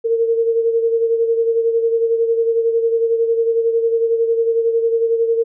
sine beating tone pair, 457.4 / 468.4 Hz, A#4 / A#4, -33 / +8 cents, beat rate 11 Hz, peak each -14 / -22 dBFS, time 0.04-5.44 s, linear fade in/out 20 ms, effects none

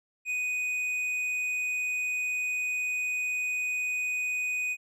sine tone with tanh clipping, 2489 Hz, D#7, in tune, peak -29 dBFS, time 0.25-4.77 s, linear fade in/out 50 ms, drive 7 dB, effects none

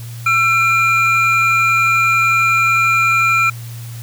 triangle tone pair together, 1344.4 / 2393 Hz, E6 / D7, +34 / +32 cents, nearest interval minor seventh, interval 998 cents, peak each -12 dBFS, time 0.26-3.5 s, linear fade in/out 5 ms, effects added 117 Hz sine -27 dBFS peak until 4.02 s + white hiss -39 dBFS RMS until 4.02 s

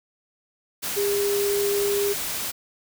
sine tone in noise, 404.7 Hz, G#4, 45 cents flat, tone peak -21 dBFS, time 0.96-2.14 s, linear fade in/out 20 ms, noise white, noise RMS -29 dBFS, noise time 0.82-2.52 s, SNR +5 dB, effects none

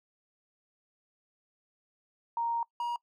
sine / triangle tone pair in turn, 932.3 / 951.9 Hz, A#5 / A#5, 0 / +36 cents, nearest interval unison, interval 36 cents, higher second, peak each -28 dBFS, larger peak neither, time 2.37-2.63 / 2.8-2.96 s, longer first, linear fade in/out 2 ms, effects noise-tail reverb RT60 0.1 s tail -23 dB re dry

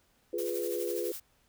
sine chord, F diminished, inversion none, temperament equal, 349.2 / 415.3 / 493.9 Hz, F4 / Ab4 / Cb5, 0 / 0 / 0 cents, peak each -35 dBFS, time 0.33-1.12 s, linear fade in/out 5 ms
blue noise with tremolo, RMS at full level -40 dBFS, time 0.38-1.2 s, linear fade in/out 5 ms, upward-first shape sine, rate 12 Hz, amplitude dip 50%
effects pink hiss -69 dBFS RMS until 1.48 s

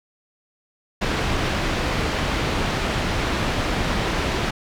pink low-pass noise, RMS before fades -23 dBFS, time 1.01-4.51 s, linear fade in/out 10 ms, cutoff 3800 Hz, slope 12 dB/octave, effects none

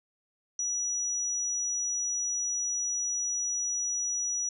sine tone, 5850 Hz, F#8, 21 cents flat, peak -28 dBFS, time 0.59-4.49 s, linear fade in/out 2 ms, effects none

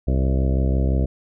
harmonic tone with a mistuned harmonic, 65.9 Hz, C2, 13 cents sharp, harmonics 1 / 2 / 3 / 4 / 5 / 6 / 7 / 8 / 9 / 10, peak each -18 / -24 / -28 / -30 / -32 / -34 / -35 / -36 / -37 / -38 dBFS, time 0.07-1.06 s, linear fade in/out 10 ms, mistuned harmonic 8, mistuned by +32 cents, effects none

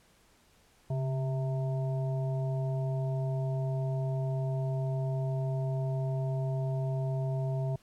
harmonic tone with a mistuned harmonic, 131.3 Hz, C3, 6 cents sharp, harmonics 1 / 3 / 5 / 7, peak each -29 / -42 / -39 / -49 dBFS, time 0.9-7.76 s, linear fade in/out 5 ms, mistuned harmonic 1, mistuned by +56 cents, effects pink hiss -64 dBFS RMS until 7.82 s + low-pass 12000 Hz 12 dB/octave

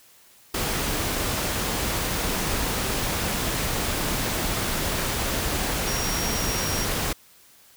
sine tone in noise, 5620 Hz, F8, 10 cents sharp, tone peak -31 dBFS, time 5.87-6.85 s, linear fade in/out 5 ms, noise pink, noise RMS -26 dBFS, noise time 0.54-7.13 s, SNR -8 dB, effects white hiss -54 dBFS RMS until 7.76 s

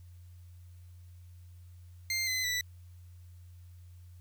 20% pulse tone with pitch steps, 2100 / 2036 / 1973 Hz, C7 / C7 / B6, +6 / -48 / -2 cents, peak -25 dBFS, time 2.1-2.61 s, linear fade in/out 2 ms, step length 170 ms, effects added 88 Hz sine -49 dBFS peak until 4.2 s + white hiss -70 dBFS RMS until 4.2 s

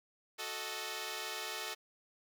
5% pulse chord, D# diminished, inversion first, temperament equal, 370 / 440 / 622.3 Hz, F#4 / A4 / D#5, 0 / 0 / 0 cents, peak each -34 / -30 / -33 dBFS, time 0.38-1.75 s, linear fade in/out 20 ms, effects none

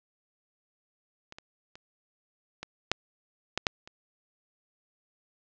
clicks, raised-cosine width 0.2 ms, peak -26 / -26 / -29 / -20 / -6 / -10 / -6 / -28 dBFS, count 8, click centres 1.324 / 1.385 / 1.755 / 2.63 / 2.916 / 3.576 / 3.668 / 3.875 s, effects low-pass 6000 Hz 12 dB/octave

